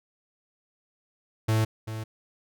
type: tone with echo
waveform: 45% pulse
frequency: 110 Hz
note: A2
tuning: in tune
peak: -21 dBFS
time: 1.48-1.65 s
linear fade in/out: 10 ms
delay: 390 ms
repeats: 1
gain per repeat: -11 dB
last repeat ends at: 2.04 s
effects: none